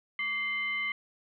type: tone with frequency modulation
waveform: sine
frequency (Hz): 2093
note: C7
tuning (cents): 0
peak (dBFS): -29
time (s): 0.19-0.92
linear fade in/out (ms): 2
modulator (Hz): 940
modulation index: 0.53
effects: none